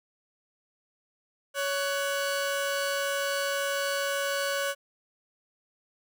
sawtooth tone pair together, 560 / 1492.7 Hz, C#5 / F#6, +18 / +15 cents, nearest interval octave + perfect fourth, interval 1697 cents, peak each -25 / -28 dBFS, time 1.54-4.75 s, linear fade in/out 50 ms, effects none

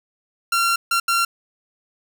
sawtooth tone bursts at uneven times, 1372 Hz, F6, 31 cents flat, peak -13 dBFS, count 3, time 0.52-0.76 / 0.91-1 / 1.08-1.25 s, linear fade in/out 5 ms, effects 7-bit

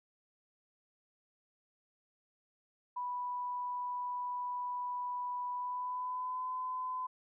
sine tone with pitch glide, 986 to 1015.5 Hz, B5 to B5, -3 to +48 cents, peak -35 dBFS, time 2.96-7.07 s, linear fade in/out 10 ms, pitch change +51 cents, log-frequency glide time 5.52-6.49 s, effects none

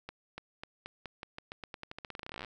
accelerating click train, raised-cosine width 0.3 ms, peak -25 dBFS, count 30, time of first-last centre 0.09-2.447 s, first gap 290 ms, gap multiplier 0.88, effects none

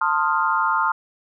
sine chord, F dominant seventh, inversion first, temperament equal with one note detuned, 893.3 / 1046.5 / 1244.5 / 1396.9 Hz, A5 / C6 / Eb6 / F6, +26 / 0 / 0 / 0 cents, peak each -23 dBFS, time 0.01-0.92 s, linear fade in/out 5 ms, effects none

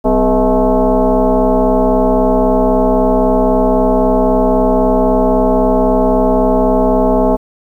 sine tone with frequency modulation, 192.1 Hz, G3, 35 cents flat, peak -8 dBFS, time 0.04-7.37 s, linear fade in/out 20 ms, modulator 224 Hz, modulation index 2.9, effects 8-bit

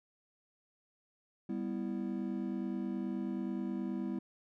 triangle chord, E minor, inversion first, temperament just, 197.78 / 247.2 / 329.6 Hz, G3 / B3 / E4, +16 / +2 / 0 cents, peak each -36 / -37 / -38 dBFS, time 1.49-4.19 s, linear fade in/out 5 ms, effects none

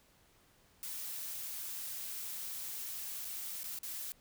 blue noise with dropouts, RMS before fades -42 dBFS, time 0.83-4.12 s, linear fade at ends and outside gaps 0 ms, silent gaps 3.246-3.251 / 3.632-3.642 / 3.788-3.832 s, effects pink hiss -67 dBFS RMS until 4.2 s

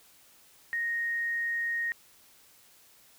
sine tone, 1864.7 Hz, A#6, in tune, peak -28 dBFS, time 0.73-1.92 s, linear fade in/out 0 ms, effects white hiss -59 dBFS RMS until 3.18 s

